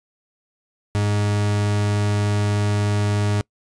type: tone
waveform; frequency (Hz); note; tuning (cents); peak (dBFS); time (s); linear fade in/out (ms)
40% pulse; 103.3; G#2; -9; -17; 0.95-3.41; 0
effects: noise-tail reverb RT60 0.1 s tail -25 dB re dry + resampled to 22050 Hz